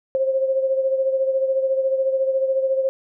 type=beating tone pair; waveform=sine; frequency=530 / 544 Hz; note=C5 / C#5; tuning=+22 / -33 cents; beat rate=14 Hz; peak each=-18 / -26 dBFS; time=0.15-2.89 s; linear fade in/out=0 ms; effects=none